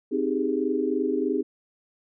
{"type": "chord", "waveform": "sine", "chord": "Ab major seventh", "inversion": "first", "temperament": "equal", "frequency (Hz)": [261.6, 311.1, 392, 415.3], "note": ["C4", "Eb4", "G4", "Ab4"], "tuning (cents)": [0, 0, 0, 0], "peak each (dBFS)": -28, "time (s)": [0.11, 1.43], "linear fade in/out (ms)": 20, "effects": []}